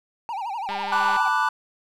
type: tone with vibrato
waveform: triangle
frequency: 857 Hz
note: A5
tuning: 46 cents flat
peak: -25 dBFS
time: 0.29-1.28 s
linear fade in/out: 0 ms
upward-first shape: sine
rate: 12 Hz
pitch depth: 200 cents each way
type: click train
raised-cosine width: 0.3 ms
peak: -17 dBFS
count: 96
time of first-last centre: 0.69-1.165 s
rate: 200 Hz
type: chord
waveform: triangle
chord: B minor seventh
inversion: third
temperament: equal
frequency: 880 / 987.8 / 1174.7 / 1480 Hz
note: A5 / B5 / D6 / F#6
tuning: 0 / 0 / 0 / 0 cents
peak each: -23 dBFS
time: 0.92-1.49 s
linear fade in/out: 5 ms
effects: none